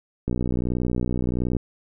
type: click train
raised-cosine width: 3 ms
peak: -12 dBFS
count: 80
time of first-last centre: 0.28-1.567 s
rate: 61.4 Hz
effects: none